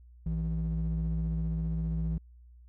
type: ring-modulated tone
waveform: triangle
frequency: 110.9 Hz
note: A2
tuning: 14 cents sharp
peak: -22 dBFS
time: 0.26-2.18 s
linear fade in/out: 5 ms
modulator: 51.7 Hz
effects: tanh soft clip ceiling -22 dBFS + added 60 Hz sine -51 dBFS peak until 2.68 s